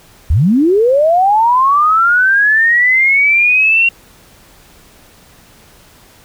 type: linear sweep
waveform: sine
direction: up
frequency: 59 to 2761 Hz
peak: -7 dBFS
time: 0.3-3.89 s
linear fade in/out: 5 ms
effects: pink hiss -44 dBFS RMS until 6.24 s